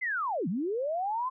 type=linear two-way sweep; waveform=sine; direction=down then up; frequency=2102 to 155.56 to 1057 Hz; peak=-28 dBFS; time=0.01-1.3 s; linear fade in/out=20 ms; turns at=0.48 s; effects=none